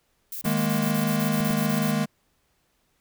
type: noise bursts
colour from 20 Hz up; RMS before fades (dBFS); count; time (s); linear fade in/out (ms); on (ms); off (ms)
violet; -34; 13; 0.32-1.913; 2; 93; 32
type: chord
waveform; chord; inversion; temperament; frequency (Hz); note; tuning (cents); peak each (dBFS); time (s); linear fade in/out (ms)
square; D# suspended fourth; none; equal; 155.56 / 207.7 / 233.1; D#3 / G#3 / A#3; 0 / 0 / 0; -28 / -26 / -28; 0.44-2.06; 20
type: clicks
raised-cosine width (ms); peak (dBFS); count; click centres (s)
2; -23; 3; 0.457 / 1.405 / 1.506
effects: pink hiss -69 dBFS RMS until 3 s